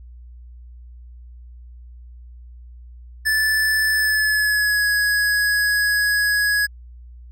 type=tone with pitch glide; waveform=square; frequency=1748 to 1671 Hz; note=A6 to G#6; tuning=-12 to +10 cents; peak=-17 dBFS; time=3.25-6.67 s; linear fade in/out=20 ms; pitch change=-78 cents; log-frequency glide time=3.92-4.86 s; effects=added 60 Hz sine -38 dBFS peak until 7.31 s